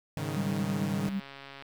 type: chord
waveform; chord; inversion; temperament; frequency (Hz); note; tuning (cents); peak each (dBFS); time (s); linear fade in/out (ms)
sawtooth; Ab suspended fourth; none; equal with one note detuned; 104.97 / 138.59 / 155.56; Ab2 / Db3 / Eb3; +19 / 0 / 0; -34 / -32 / -31; 0.17-1.09; 0
type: tone with tremolo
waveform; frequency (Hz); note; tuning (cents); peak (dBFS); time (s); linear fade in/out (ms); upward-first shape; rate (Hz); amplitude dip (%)
sine; 196; G3; 0; -27; 0.36-1.2; 5; triangle; 9; 55
type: click train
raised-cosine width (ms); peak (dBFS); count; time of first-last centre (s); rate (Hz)
0.3; -29; 76; 1.08-1.623; 138
effects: 10-bit